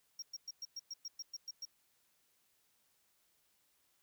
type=tone bursts; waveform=triangle; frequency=5588 Hz; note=F8; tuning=in tune; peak=-40 dBFS; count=11; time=0.19-1.653 s; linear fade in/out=5 ms; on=33 ms; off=110 ms; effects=white hiss -75 dBFS RMS until 4.02 s